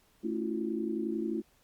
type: chord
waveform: sine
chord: F# minor seventh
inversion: first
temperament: equal with one note detuned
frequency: 220 / 277.2 / 329.6 / 360.7 Hz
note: A3 / C#4 / E4 / F#4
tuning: 0 / 0 / 0 / -44 cents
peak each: -35 / -40 / -34 / -37 dBFS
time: 0.23-1.42 s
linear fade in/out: 20 ms
effects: pink hiss -67 dBFS RMS until 1.63 s + Opus 48 kbps